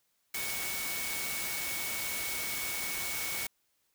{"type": "tone in noise", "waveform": "sine", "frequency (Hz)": 2228, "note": "C#7", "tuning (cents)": 8, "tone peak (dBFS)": -39, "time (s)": [0.34, 3.47], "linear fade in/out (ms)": 5, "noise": "white", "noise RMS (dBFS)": -36, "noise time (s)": [0.34, 3.47], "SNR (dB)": -6, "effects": ["white hiss -75 dBFS RMS until 3.94 s"]}